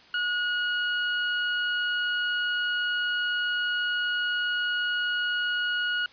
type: tone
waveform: 30% pulse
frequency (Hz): 1449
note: F#6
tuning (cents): -37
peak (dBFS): -22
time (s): 0.14-6.06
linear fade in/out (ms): 2
effects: white hiss -53 dBFS RMS until 6.12 s + resampled to 11025 Hz